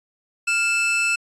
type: tone pair together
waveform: 45% pulse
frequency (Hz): 1400 / 2636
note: F6 / E7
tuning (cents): +4 / -1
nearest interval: major seventh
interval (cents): 1095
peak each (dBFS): -26 / -19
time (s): 0.47-1.16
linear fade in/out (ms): 10
effects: resampled to 22050 Hz